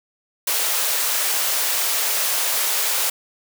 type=high-pass noise; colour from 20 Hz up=white; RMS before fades=-21 dBFS; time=0.47-3.1 s; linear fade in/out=5 ms; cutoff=450 Hz; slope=24 dB/octave; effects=none